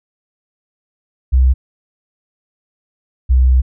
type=tone pair in turn; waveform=sine; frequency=64.4 / 63.77 Hz; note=C2 / C2; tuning=-27 / -44 cents; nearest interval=unison; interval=17 cents; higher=first; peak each=-7 dBFS; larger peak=neither; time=1.32-1.54 / 3.29-3.62 s; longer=second; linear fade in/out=20 ms; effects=none